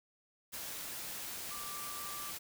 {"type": "tone in noise", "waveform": "sine", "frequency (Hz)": 1174, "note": "D6", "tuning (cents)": -1, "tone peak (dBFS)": -46, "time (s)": [1.5, 2.32], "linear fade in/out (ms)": 20, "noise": "white", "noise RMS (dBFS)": -43, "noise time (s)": [0.52, 2.39], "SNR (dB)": -6, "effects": []}